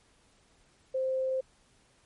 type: tone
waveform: sine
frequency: 523.3 Hz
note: C5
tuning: in tune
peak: -27 dBFS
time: 0.94-1.41 s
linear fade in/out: 10 ms
effects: pink hiss -65 dBFS RMS until 2.05 s + MP3 48 kbps